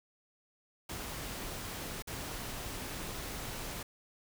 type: noise with dropouts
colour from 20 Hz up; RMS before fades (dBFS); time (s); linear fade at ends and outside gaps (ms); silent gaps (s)
pink; -41; 0.89-3.83; 5; 2.023-2.072
effects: none